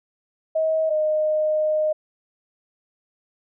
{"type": "tone pair in turn", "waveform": "sine", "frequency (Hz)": [636, 616.5], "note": ["D#5", "D#5"], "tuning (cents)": [38, -16], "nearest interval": "minor second", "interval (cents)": 54, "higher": "first", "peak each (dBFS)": -18, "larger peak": "neither", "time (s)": [[0.55, 0.9], [0.9, 1.93]], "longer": "second", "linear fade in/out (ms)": 10, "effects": []}